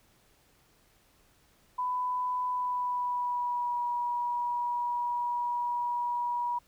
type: tone with pitch glide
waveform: sine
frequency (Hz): 998 to 964.6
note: B5 to B5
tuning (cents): +18 to -41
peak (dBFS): -28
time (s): 1.78-6.59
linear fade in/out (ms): 10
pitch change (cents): -59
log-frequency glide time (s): 2.48-3.83
effects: pink hiss -65 dBFS RMS until 6.67 s